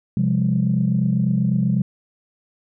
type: chord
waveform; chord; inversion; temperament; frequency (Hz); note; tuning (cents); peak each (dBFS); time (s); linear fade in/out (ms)
sine; F minor; second; equal with one note detuned; 130.81 / 174.61 / 202.7; C3 / F3 / Ab3; 0 / 0 / -42; -20; 0.17-1.82; 2
effects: tanh soft clip ceiling -8 dBFS